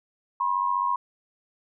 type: tone pair together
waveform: sine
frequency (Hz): 975 / 1070.1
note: B5 / C6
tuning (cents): -23 / +39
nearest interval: major second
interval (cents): 162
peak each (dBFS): -25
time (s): 0.4-0.96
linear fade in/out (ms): 5
effects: none